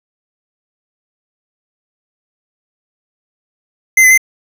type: tone with pitch steps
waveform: square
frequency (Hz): 2071 / 2027 / 2076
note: C7 / B6 / C7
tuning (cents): -18 / +45 / -14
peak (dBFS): -5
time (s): 3.97-4.177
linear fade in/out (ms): 5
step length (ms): 69
effects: none